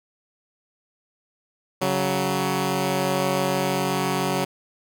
10% pulse tone pair together, 139.49 / 186.2 Hz, C#3 / F#3, +11 / +11 cents, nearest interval perfect fourth, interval 500 cents, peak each -17 / -15 dBFS, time 1.81-4.45 s, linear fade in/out 10 ms, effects none

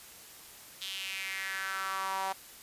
sawtooth tone with high-pass filter sweep, 191.9 Hz, G3, 37 cents flat, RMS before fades -36 dBFS, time 0.81-2.33 s, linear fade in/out 10 ms, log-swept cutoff 3400 to 820 Hz, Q 4, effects white hiss -51 dBFS RMS until 2.62 s + resampled to 32000 Hz

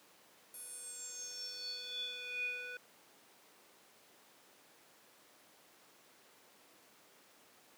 square tone with band-pass filter sweep, 493.9 Hz, B4, in tune, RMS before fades -44 dBFS, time 0.54-2.77 s, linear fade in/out 2 ms, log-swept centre 11000 to 1900 Hz, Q 9.9, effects pink hiss -63 dBFS RMS until 7.77 s + high-pass 300 Hz 12 dB/octave

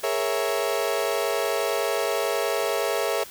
35% pulse chord, A# half-diminished seventh, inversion third, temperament equal, 415.3 / 466.2 / 554.4 / 659.3 Hz, G#4 / A#4 / C#5 / E5, 0 / 0 / 0 / 0 cents, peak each -27 dBFS, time 0.03-3.24 s, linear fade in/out 10 ms, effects white hiss -43 dBFS RMS until 3.3 s

